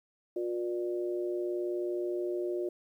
harmonic tone, 119.1 Hz, A#2, 38 cents sharp, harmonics 3 / 4 / 5, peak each -31 / -43 / -39 dBFS, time 0.36-2.69 s, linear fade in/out 5 ms, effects 11-bit

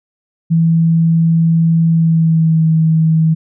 sine tone with pitch glide, 164.6 to 160.28 Hz, E3 to E3, -2 to -48 cents, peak -8 dBFS, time 0.5-3.35 s, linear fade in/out 20 ms, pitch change -46 cents, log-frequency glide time 1.89-2.66 s, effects none

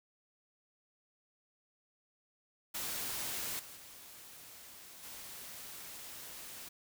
white noise with level steps, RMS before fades -39 / -51 / -53 / -48 dBFS, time 2.74-6.69 s, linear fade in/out 10 ms, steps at 3.59 / 3.76 / 5.03 s, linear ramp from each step 5 ms, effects none

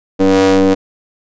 40% pulse ring-modulated tone, 96.3 Hz, G2, 30 cents flat, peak -4 dBFS, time 0.19-0.75 s, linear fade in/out 20 ms, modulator 384 Hz, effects resampled to 16000 Hz

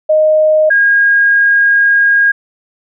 sine tone pair in turn, 620 / 1629.6 Hz, D#5 / G#6, -6 / -33 cents, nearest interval octave + perfect fourth, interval 1673 cents, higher second, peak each -6 dBFS, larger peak neither, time 0.09-0.7 / 0.7-2.32 s, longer second, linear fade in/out 10 ms, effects none

